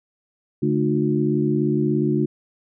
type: harmonic tone with a mistuned harmonic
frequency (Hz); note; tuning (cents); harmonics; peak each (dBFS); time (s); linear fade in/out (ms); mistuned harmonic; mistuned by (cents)
72.1; D2; -31; 2 / 3 / 4 / 5; -23 / -23 / -23 / -23; 0.62-2.26; 10; 4; +88
effects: none